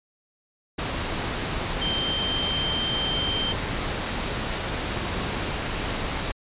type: tone in noise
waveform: sine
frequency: 3136 Hz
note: G7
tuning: in tune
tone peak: -25 dBFS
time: 1.81-3.53 s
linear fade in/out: 10 ms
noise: pink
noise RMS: -28 dBFS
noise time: 0.78-6.32 s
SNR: 0 dB
effects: resampled to 8000 Hz